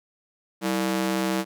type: ring-modulated tone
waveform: sawtooth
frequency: 259.1 Hz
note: C4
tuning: 17 cents flat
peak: -16 dBFS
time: 0.61-1.45 s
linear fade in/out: 50 ms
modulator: 68.2 Hz
effects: none